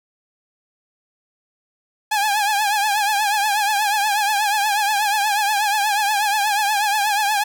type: tone with vibrato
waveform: sawtooth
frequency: 830.6 Hz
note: G#5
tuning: in tune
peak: -13 dBFS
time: 2.11-7.44 s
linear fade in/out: 10 ms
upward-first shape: triangle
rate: 8.3 Hz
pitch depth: 98 cents each way
effects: none